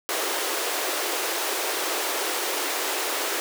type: high-pass noise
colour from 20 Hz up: pink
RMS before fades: -27 dBFS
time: 0.09-3.4 s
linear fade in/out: 0 ms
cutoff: 330 Hz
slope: 48 dB/octave
effects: none